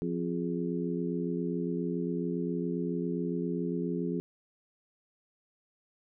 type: harmonic tone with a mistuned harmonic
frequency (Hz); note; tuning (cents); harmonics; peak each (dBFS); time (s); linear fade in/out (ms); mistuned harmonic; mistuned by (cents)
87.31; F2; 0; 2 / 3 / 4 / 5; -33 / -35 / -36 / -37; 0.02-4.2; 0; 5; -69
effects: none